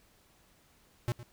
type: tone with echo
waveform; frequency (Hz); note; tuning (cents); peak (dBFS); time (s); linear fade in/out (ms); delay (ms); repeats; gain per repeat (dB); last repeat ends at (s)
square; 120; B2; -49; -29; 1.08-1.12; 0; 110; 1; -15; 1.23
effects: pink hiss -65 dBFS RMS until 1.32 s